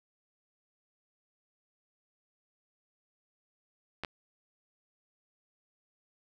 clicks, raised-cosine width 0.3 ms, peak -20 dBFS, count 2, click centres 4.036 / 4.048 s, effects none

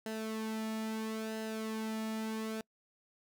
sawtooth tone with flanger, 220 Hz, A3, in tune, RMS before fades -38 dBFS, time 0.06-2.61 s, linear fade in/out 2 ms, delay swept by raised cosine 0.86 to 1.96 ms, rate 0.75 Hz, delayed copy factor -0.6, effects noise-tail reverb RT60 0.1 s tail -26 dB re dry

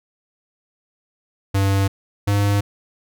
square tone pair in turn, 98 / 101.4 Hz, G2 / G#2, 0 / -41 cents, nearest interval minor second, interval 59 cents, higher second, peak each -16 dBFS, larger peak neither, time 1.54-1.88 / 2.27-2.61 s, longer neither, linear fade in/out 10 ms, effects none

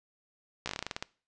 slowing click train, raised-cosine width 0.2 ms, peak -16 dBFS, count 12, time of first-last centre 0.66-1.025 s, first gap 15 ms, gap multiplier 1.15, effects noise-tail reverb RT60 0.4 s tail -22 dB re dry + resampled to 22050 Hz

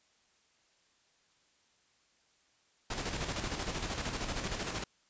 pink noise with tremolo, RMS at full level -35 dBFS, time 2.9-4.84 s, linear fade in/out 5 ms, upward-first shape square, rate 13 Hz, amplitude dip 45%, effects white hiss -70 dBFS RMS until 5.09 s + resampled to 16000 Hz

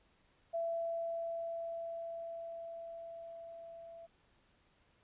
sine tone with level ramp, 669 Hz, E5, 25 cents sharp, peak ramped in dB -33 to -49 dBFS, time 0.53-4.07 s, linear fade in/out 20 ms, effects pink hiss -71 dBFS RMS until 5.03 s + resampled to 8000 Hz

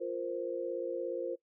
sine chord, F suspended fourth, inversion none, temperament equal, 349.2 / 466.2 / 523.3 Hz, F4 / Bb4 / C5, 0 / 0 / 0 cents, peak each -38 / -38 / -37 dBFS, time 0-1.36 s, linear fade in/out 20 ms, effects noise-tail reverb RT60 0.1 s tail -19 dB re dry

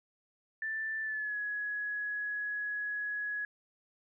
sine tone with pitch glide, 1767 to 1678.5 Hz, A6 to G#6, +7 to +18 cents, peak -33 dBFS, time 0.62-3.45 s, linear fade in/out 2 ms, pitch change -89 cents, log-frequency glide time 1.02-1.37 s, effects none

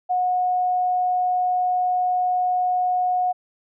sine tone, 728 Hz, F#5, 28 cents flat, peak -18 dBFS, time 0.09-3.33 s, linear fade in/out 20 ms, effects none

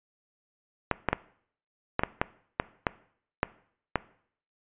clicks, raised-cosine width 0.5 ms, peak -8 dBFS, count 10, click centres 0.913 / 1.087 / 1.13 / 1.994 / 2.035 / 2.215 / 2.599 / 2.868 / 3.431 / 3.957 s, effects noise-tail reverb RT60 0.6 s tail -19 dB re dry + resampled to 8000 Hz

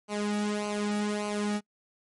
sawtooth tone with flanger, 207.9 Hz, G#3, 2 cents sharp, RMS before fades -30 dBFS, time 0.08-1.61 s, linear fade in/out 50 ms, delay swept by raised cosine 0.56 to 1.96 ms, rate 1.7 Hz, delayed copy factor -0.75, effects noise-tail reverb RT60 0.1 s tail -25 dB re dry + MP3 48 kbps

